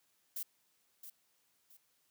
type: noise with echo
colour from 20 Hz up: violet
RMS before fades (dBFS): -40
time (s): 0.36-0.43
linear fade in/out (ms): 5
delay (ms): 670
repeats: 2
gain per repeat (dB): -10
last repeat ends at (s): 1.77
effects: white hiss -75 dBFS RMS until 2.1 s + high-pass 80 Hz 12 dB/octave